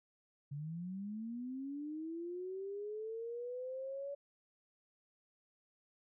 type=linear sweep; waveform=sine; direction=up; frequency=138.59 to 569 Hz; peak=-40 dBFS; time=0.51-4.15 s; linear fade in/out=10 ms; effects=none